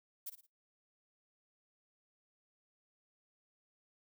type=noise with echo; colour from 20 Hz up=violet; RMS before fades=-42 dBFS; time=0.26-0.3 s; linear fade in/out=10 ms; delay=56 ms; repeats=3; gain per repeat=-9 dB; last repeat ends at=0.468 s; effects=noise-tail reverb RT60 0.2 s tail -22 dB re dry